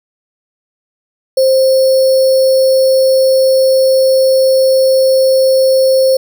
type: tone with sample-and-hold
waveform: sine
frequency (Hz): 527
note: C5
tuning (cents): +12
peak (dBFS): -6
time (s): 1.37-6.17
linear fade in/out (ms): 5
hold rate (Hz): 4900
effects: none